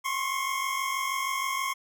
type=tone pair together; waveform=25% pulse; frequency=1053 / 1099.3 Hz; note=C6 / C#6; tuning=+11 / -15 cents; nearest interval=minor second; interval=74 cents; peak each=-27 dBFS; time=0.04-1.74 s; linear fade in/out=20 ms; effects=none